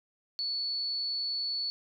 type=tone; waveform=sine; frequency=4435 Hz; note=C#8; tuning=in tune; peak=-30 dBFS; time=0.39-1.7 s; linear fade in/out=0 ms; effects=none